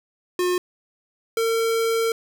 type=tone pair in turn; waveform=square; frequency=359.6 / 454.5 Hz; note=F#4 / A#4; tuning=-49 / -44 cents; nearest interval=major third; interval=405 cents; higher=second; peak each=-20 dBFS; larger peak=neither; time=0.39-0.58 / 1.37-2.12 s; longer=second; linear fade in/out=2 ms; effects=none